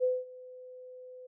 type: tone with ADSR envelope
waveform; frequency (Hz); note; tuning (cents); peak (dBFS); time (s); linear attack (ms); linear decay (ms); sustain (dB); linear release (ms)
sine; 506; B4; +42; -23; 0-1.27; 36; 210; -22; 11
effects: none